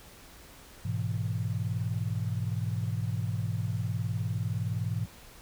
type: chord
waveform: sine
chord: E major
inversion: first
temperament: equal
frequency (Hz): 103.83 / 123.47 / 164.81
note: G#2 / B2 / E3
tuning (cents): 0 / 0 / 0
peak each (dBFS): -31 / -33 / -36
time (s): 0.85-5.06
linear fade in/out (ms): 5
effects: added 60 Hz sine -59 dBFS peak until 5.41 s + pink hiss -52 dBFS RMS until 5.41 s